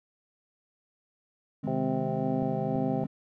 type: chord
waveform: triangle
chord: Ab major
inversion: second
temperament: just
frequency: 155.74 / 207.7 / 259.6 Hz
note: Eb3 / Ab3 / C4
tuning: +2 / 0 / -13 cents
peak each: -32 dBFS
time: 1.63-3.07 s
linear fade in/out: 10 ms
type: harmonic tone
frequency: 130.81 Hz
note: C3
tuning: in tune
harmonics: 1 / 2 / 3 / 4 / 5 / 6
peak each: -36 / -36 / -36 / -36 / -36 / -36 dBFS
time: 1.67-3.04 s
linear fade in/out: 2 ms
type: clicks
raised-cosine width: 2 ms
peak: -28 dBFS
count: 2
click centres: 2.426 / 2.756 s
effects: none